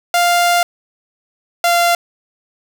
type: tone pair in turn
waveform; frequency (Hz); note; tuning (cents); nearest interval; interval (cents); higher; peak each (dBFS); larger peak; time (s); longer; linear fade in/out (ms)
sawtooth; 698.5 / 691.7; F5 / F5; 0 / -17; unison; 17; first; -7; neither; 0.14-0.63 / 1.64-1.95; first; 2
effects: none